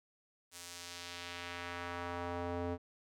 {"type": "tone with band-pass filter sweep", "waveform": "square", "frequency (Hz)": 87.31, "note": "F2", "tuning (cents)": 0, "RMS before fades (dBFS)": -42, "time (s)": [0.51, 2.78], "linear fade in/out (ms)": 50, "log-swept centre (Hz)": [8700, 450], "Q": 0.94, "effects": []}